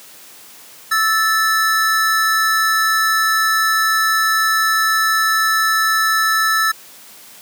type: tone pair together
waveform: square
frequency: 1314 / 1754 Hz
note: E6 / A6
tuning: -6 / -6 cents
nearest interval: perfect fourth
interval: 500 cents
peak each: -17 / -17 dBFS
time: 0.91-6.72 s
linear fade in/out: 10 ms
effects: white hiss -41 dBFS RMS until 7.41 s + high-pass 150 Hz 12 dB/octave